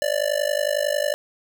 square tone with amplitude modulation, 587.3 Hz, D5, in tune, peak -17 dBFS, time 0.02-1.14 s, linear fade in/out 0 ms, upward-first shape sine, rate 51 Hz, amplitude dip 95%, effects none

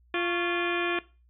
harmonic tone with a mistuned harmonic, 347.1 Hz, F4, 11 cents flat, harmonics 1 / 2 / 3 / 4 / 5 / 6 / 7 / 8 / 9 / 10, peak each -29 / -36 / -36 / -37 / -33 / -43 / -33 / -42 / -40 / -43 dBFS, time 0.14-0.99 s, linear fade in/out 2 ms, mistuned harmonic 3, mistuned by +100 cents, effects noise-tail reverb RT60 0.3 s tail -18 dB re dry + added 60 Hz sine -58 dBFS peak until 1.29 s

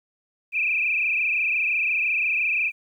sine tone with frequency modulation, 2489 Hz, D#7, in tune, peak -20 dBFS, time 0.52-2.72 s, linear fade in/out 50 ms, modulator 25.8 Hz, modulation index 5.2, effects 10-bit

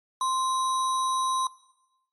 sine tone with sample-and-hold, 1046.5 Hz, C6, in tune, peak -23 dBFS, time 0.21-1.47 s, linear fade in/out 2 ms, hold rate 4900 Hz, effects noise-tail reverb RT60 1.0 s tail -20 dB re dry + MP3 48 kbps

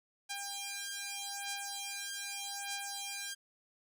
5% pulse beating tone pair, 800 / 800.82 Hz, G5 / G5, +35 / +37 cents, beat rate 0.82 Hz, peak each -30 dBFS, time 0.29-3.35 s, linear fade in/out 20 ms, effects none

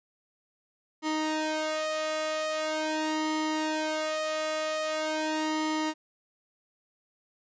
sawtooth tone with flanger, 311.1 Hz, D#4, in tune, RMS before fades -30 dBFS, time 1.02-5.94 s, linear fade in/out 50 ms, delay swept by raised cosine 0.98 to 1.72 ms, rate 0.43 Hz, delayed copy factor +0.9, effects resampled to 16000 Hz

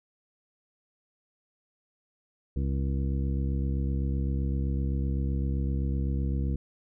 harmonic tone, 67.8 Hz, C#2, 38 cents flat, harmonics 1 / 2 / 3 / 4 / 5 / 7, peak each -27 / -32 / -36 / -39 / -42 / -46 dBFS, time 2.56-6.56 s, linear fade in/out 5 ms, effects none

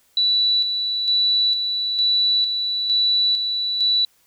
sine tone with tremolo, 3951 Hz, B7, in tune, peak -15 dBFS, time 0.17-4.05 s, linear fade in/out 2 ms, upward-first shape square, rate 1.1 Hz, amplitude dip 45%, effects white hiss -60 dBFS RMS until 4.26 s

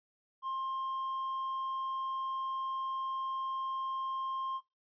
triangle tone, 1060 Hz, C6, 22 cents sharp, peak -32 dBFS, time 0.42-4.61 s, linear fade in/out 50 ms, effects noise-tail reverb RT60 0.2 s tail -18 dB re dry + resampled to 11025 Hz

